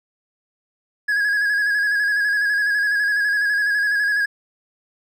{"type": "tone with vibrato", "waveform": "triangle", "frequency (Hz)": 1661.2, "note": "G#6", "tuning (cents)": 0, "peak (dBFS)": -15, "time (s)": [1.08, 4.26], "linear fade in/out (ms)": 10, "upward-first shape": "square", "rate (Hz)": 12, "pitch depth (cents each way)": 34, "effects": []}